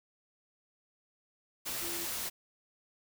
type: tone in noise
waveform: sine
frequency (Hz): 341.9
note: F4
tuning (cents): -37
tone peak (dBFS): -43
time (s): 1.81-2.06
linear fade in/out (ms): 20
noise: white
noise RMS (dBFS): -37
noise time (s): 1.65-2.3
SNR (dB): -9
effects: none